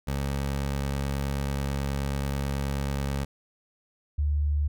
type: tone pair in turn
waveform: 20% pulse / sine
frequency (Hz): 69.3 / 73.52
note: C#2 / D2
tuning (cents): 0 / +2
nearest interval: minor second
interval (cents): 102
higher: second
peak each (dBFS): -22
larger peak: neither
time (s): 0.07-3.25 / 4.18-4.68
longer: first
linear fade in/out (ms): 10
effects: none